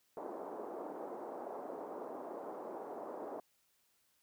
pink band-pass noise, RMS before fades -45 dBFS, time 0.17-3.4 s, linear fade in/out 2 ms, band 320 to 910 Hz, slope 24 dB/octave, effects white hiss -75 dBFS RMS until 4.22 s

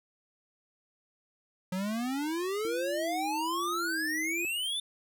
square exponential sweep, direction up, 179.9 to 3594 Hz, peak -31 dBFS, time 1.72-4.8 s, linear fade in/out 5 ms
sine tone with vibrato, 329.6 Hz, E4, in tune, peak -35 dBFS, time 2.65-4.45 s, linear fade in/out 0 ms, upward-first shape sine, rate 1.2 Hz, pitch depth 100 cents each way
effects none

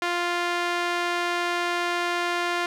sawtooth tone with band-pass filter, 349.2 Hz, F4, in tune, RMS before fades -26 dBFS, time 0.02-2.66 s, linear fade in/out 2 ms, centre 1800 Hz, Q 0.71, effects none

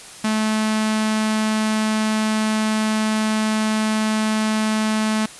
sawtooth tone with notch filter, 216.9 Hz, A3, 25 cents flat, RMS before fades -20 dBFS, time 0.24-5.26 s, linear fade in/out 5 ms, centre 470 Hz, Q 1.5, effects white hiss -39 dBFS RMS until 5.39 s + resampled to 24000 Hz

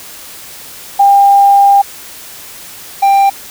sine / triangle tone pair in turn, 799 / 790.3 Hz, G5 / G5, +33 / +14 cents, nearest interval unison, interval 19 cents, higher first, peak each -3 dBFS, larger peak neither, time 0.99-1.82 / 3.02-3.3 s, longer first, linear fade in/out 10 ms, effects white hiss -31 dBFS RMS until 3.5 s

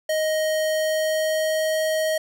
square tone with pitch glide, 625 to 629.7 Hz, D#5 to D#5, +8 to +21 cents, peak -21 dBFS, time 0.09-2.18 s, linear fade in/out 5 ms, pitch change +13 cents, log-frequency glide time 0.64-1.75 s, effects none

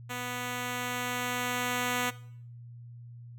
5% pulse tone with level ramp, 246.9 Hz, B3, in tune, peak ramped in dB -23 to -16 dBFS, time 0.09-2.11 s, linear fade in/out 20 ms, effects noise-tail reverb RT60 0.6 s tail -18 dB re dry + added 119 Hz sine -44 dBFS peak until 3.38 s

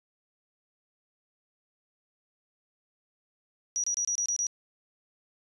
sine tone bursts, 5800 Hz, F#8, 35 cents flat, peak -26 dBFS, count 7, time 3.76-4.468 s, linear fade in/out 0 ms, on 78 ms, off 27 ms, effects resampled to 22050 Hz

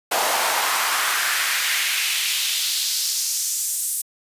pink noise with high-pass filter sweep, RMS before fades -22 dBFS, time 0.11-4.02 s, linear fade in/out 10 ms, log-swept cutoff 660 to 9200 Hz, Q 1.8, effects resampled to 32000 Hz

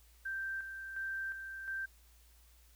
sine tone with tremolo, 1568 Hz, G6, in tune, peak -36 dBFS, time 0.25-1.86 s, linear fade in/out 10 ms, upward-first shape square, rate 1.4 Hz, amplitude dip 50%, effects added 58 Hz sine -61 dBFS peak until 2.75 s + white hiss -67 dBFS RMS until 2.75 s

